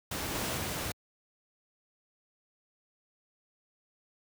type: noise with level steps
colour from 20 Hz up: pink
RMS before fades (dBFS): -35 / -33 / -35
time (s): 0.11-0.92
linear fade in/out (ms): 5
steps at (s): 0.35 / 0.57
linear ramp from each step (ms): 2
effects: high-pass 60 Hz 12 dB/octave